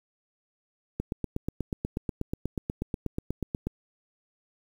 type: click train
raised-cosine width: 3 ms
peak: -16 dBFS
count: 23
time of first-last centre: 1-3.67 s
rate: 8.24 Hz
effects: 8-bit